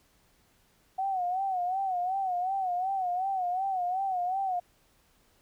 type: tone with vibrato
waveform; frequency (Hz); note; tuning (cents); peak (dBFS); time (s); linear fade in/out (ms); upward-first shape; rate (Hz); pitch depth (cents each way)
sine; 745; F#5; +12; -27; 0.98-4.6; 10; sine; 2.7; 92
effects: pink hiss -66 dBFS RMS until 5.41 s